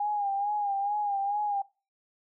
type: tone with vibrato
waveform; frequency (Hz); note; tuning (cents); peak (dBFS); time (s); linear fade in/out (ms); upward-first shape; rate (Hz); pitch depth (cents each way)
sine; 813; G#5; -37; -26; 0-1.62; 5; sine; 2.3; 54
effects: noise-tail reverb RT60 0.3 s tail -20 dB re dry